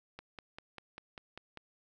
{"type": "click train", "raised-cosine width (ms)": 0.3, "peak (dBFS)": -29, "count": 8, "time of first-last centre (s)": [0.19, 1.573], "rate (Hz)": 5.06, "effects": []}